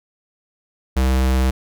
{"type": "tone", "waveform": "square", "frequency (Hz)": 64.9, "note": "C2", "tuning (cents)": -13, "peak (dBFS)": -15, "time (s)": [0.96, 1.51], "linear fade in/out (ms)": 10, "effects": []}